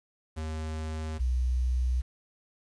square / sine tone pair in turn, 78.6 / 62.38 Hz, D#2 / B1, +18 / +18 cents, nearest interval major third, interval 400 cents, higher first, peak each -33 / -24 dBFS, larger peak second, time 0.36-1.19 / 1.19-2.02 s, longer neither, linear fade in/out 20 ms, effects resampled to 22050 Hz + 9-bit

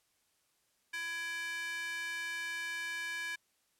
square tone with high-pass filter, 333.8 Hz, E4, 22 cents sharp, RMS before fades -39 dBFS, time 0.93-3.36 s, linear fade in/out 10 ms, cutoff 1900 Hz, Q 6.3, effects white hiss -75 dBFS RMS until 3.79 s + low-pass 12000 Hz 12 dB/octave

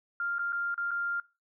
sine tone with dropouts, 1396.9 Hz, F6, in tune, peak -29 dBFS, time 0.2-1.2 s, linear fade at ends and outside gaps 2 ms, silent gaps 0.384-0.392 / 0.523-0.529 / 0.744-0.778 / 0.909-0.914 s, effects noise-tail reverb RT60 0.3 s tail -22 dB re dry

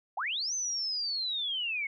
sine linear two-way sweep, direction up then down, 662 to 6220 to 2152 Hz, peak -30 dBFS, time 0.17-1.87 s, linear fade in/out 5 ms, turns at 0.54 s, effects none

